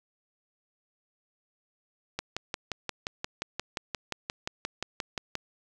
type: click train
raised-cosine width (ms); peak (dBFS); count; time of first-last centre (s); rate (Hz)
0.2; -14; 19; 2.19-5.353; 5.69
effects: none